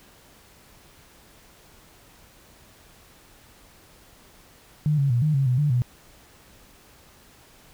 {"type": "tone with pitch steps", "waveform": "sine", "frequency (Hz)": [151.1, 139, 120.2, 153, 136.5, 125.3, 147.8, 123.4], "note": ["D3", "C#3", "B2", "D#3", "C#3", "B2", "D3", "B2"], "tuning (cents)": [50, 5, -46, -29, -26, 25, 11, -1], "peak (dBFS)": -18, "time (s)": [4.86, 5.82], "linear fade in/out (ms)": 0, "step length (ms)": 120, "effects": ["pink hiss -53 dBFS RMS until 7.73 s"]}